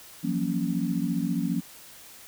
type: chord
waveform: sine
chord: Gb major seventh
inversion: third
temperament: equal with one note detuned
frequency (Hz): 170.23 / 185 / 233.1 / 277.2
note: F3 / Gb3 / Bb3 / Db4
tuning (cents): -44 / 0 / 0 / 0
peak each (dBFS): -30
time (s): 0.23-1.61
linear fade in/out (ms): 20
effects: white hiss -48 dBFS RMS until 2.27 s